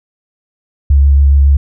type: tone with vibrato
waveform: sine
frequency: 69.9 Hz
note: C#2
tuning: 15 cents sharp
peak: -4 dBFS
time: 0.9-1.57 s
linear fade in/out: 5 ms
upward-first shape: square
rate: 7.2 Hz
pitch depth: 14 cents each way
effects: none